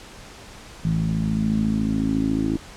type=tone with low-pass filter sweep; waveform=10% pulse; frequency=54 Hz; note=A1; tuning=32 cents flat; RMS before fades=-22 dBFS; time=0.85-2.57 s; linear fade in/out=0 ms; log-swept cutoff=170 to 310 Hz; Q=5.6; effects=pink hiss -42 dBFS RMS until 2.76 s + low-pass 8000 Hz 12 dB/octave